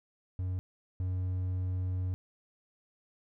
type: tone pair in turn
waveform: triangle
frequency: 92 / 92 Hz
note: F#2 / F#2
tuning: -9 / -9 cents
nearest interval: unison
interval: 0 cents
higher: neither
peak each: -29 / -28 dBFS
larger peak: second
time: 0.39-0.59 / 1-2.14 s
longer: second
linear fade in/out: 0 ms
effects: none